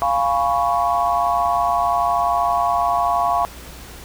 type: chord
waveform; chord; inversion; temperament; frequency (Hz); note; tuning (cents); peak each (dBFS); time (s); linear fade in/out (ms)
sine; C# dominant seventh; first; equal; 698.5 / 830.6 / 987.8 / 1108.7; E#5 / G#5 / B5 / C#6; 0 / 0 / 0 / 0; -19 / -24 / -23 / -21; 0.02-3.45; 0
effects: added 60 Hz sine -39 dBFS peak until 4.04 s + pink hiss -39 dBFS RMS until 4.04 s